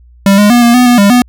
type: tone with pitch steps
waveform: square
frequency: 197.3 / 206.6 / 241.2 / 236.5 / 248.5 / 243.4 / 200.7 / 246.2 Hz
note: G3 / G#3 / B3 / A#3 / B3 / B3 / G3 / B3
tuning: +11 / -9 / -41 / +25 / +11 / -25 / +41 / -5 cents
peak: -4 dBFS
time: 0.26-1.22 s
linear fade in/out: 2 ms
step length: 120 ms
effects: added 60 Hz sine -37 dBFS peak until 1.28 s